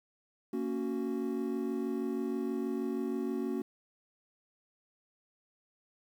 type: chord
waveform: triangle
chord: F# major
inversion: first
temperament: just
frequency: 231.2 / 277.5 / 370 Hz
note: A#3 / C#4 / F#4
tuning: -14 / +2 / 0 cents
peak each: -34 dBFS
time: 0.53-3.62 s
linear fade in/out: 5 ms
effects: 10-bit